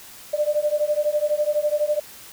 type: beating tone pair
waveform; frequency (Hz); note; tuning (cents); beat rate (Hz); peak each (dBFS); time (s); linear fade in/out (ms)
sine; 591 / 603; D5 / D5; +11 / +46; 12; -22; 0.33-2; 10
effects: white hiss -43 dBFS RMS until 2.32 s